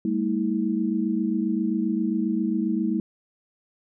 sine tone cluster, 200.2 / 227.7 / 321.9 Hz, G3 / A#3 / E4, +37 / -40 / -41 cents, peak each -26 dBFS, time 0.05-3 s, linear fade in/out 2 ms, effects none

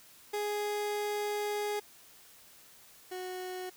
30% pulse tone pair in turn, 415.3 / 367.6 Hz, G#4 / F#4, 0 / -11 cents, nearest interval major second, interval 211 cents, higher first, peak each -29 / -35 dBFS, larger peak first, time 0.33-1.8 / 3.11-3.7 s, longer first, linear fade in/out 10 ms, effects white hiss -57 dBFS RMS until 3.76 s

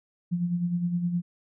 sine tone with tremolo, 174.61 Hz, F3, in tune, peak -22 dBFS, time 0.31-1.22 s, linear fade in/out 20 ms, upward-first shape sine, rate 9.7 Hz, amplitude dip 55%, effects none

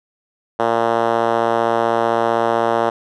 5% pulse tone with band-pass filter, 115.7 Hz, A#2, 13 cents flat, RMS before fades -17 dBFS, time 0.59-2.9 s, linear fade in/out 5 ms, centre 610 Hz, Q 1.1, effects none

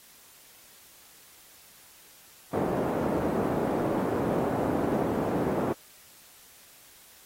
pink band-pass noise, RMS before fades -28 dBFS, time 2.53-5.73 s, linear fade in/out 5 ms, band 220 to 620 Hz, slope 12 dB/octave, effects white hiss -54 dBFS RMS until 7.25 s + AAC 48 kbps

